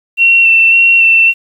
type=tone with vibrato; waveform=sine; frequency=2708 Hz; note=E7; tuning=46 cents sharp; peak=-4 dBFS; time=0.17-1.34 s; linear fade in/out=50 ms; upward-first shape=square; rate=1.8 Hz; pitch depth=14 cents each way; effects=7-bit